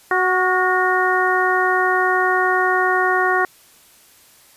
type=harmonic tone with a mistuned harmonic; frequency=370 Hz; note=F#4; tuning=in tune; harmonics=1 / 2 / 3 / 4 / 5; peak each=-21 / -21 / -21 / -21 / -21 dBFS; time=0.11-3.45 s; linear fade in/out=2 ms; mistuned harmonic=4; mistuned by=-43 cents; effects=white hiss -50 dBFS RMS until 4.56 s + resampled to 32000 Hz